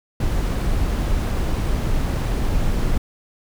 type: noise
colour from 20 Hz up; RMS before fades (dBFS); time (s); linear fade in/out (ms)
brown; -20; 0.2-2.98; 5
effects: none